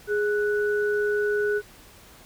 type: tone pair together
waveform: sine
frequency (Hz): 415.3 / 1480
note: G#4 / F#6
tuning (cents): 0 / 0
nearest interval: octave + minor seventh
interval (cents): 2200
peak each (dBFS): -22 / -28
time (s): 0.07-1.62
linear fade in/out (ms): 50
effects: pink hiss -50 dBFS RMS until 2.25 s